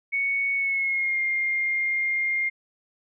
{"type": "tone with pitch glide", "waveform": "sine", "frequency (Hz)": [2221, 2118], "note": ["C#7", "C7"], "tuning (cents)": [3, 21], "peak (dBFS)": -22, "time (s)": [0.12, 2.5], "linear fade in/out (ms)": 20, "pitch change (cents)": -82, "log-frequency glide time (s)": [0.55, 1.2], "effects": []}